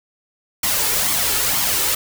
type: noise with flanger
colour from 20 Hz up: white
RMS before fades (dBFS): -19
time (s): 0.63-1.95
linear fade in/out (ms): 5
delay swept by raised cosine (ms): 0.91 to 2.31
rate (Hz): 2.1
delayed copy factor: +0.5
effects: none